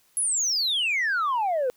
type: exponential sweep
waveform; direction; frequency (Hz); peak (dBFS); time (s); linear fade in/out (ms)
sine; down; 11010 to 483.8; -20; 0.17-1.7; 0
effects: tanh soft clip ceiling -20 dBFS + white hiss -63 dBFS RMS until 1.76 s